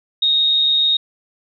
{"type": "tone with amplitude modulation", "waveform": "sine", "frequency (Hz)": 3729, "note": "A#7", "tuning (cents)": 0, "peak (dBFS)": -11, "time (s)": [0.22, 0.97], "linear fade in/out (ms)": 5, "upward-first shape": "sine", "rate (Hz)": 147, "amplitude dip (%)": 35, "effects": []}